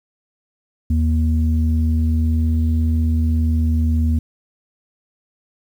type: tone pair together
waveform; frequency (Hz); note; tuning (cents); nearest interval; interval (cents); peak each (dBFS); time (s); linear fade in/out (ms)
sine; 79.16 / 237.2; D#2 / A#3; +30 / +30; octave + perfect fifth; 1900; -14 / -21; 0.9-4.19; 5
effects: tanh soft clip ceiling -7 dBFS + 8-bit